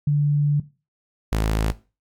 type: tone pair in turn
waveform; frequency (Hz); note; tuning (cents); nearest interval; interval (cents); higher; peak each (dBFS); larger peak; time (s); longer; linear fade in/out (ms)
sine / sawtooth; 146 / 53.84; D3 / A1; -10 / -37; octave + perfect fourth; 1727; first; -15; neither; 0.07-0.6 / 1.32-1.72; first; 5
effects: noise-tail reverb RT60 0.3 s tail -17 dB re dry + MP3 96 kbps